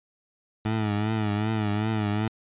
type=tone with vibrato; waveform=20% pulse; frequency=106.9 Hz; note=A2; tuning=49 cents flat; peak=-19 dBFS; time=0.65-2.28 s; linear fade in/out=5 ms; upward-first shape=triangle; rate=2.6 Hz; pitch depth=81 cents each way; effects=resampled to 8000 Hz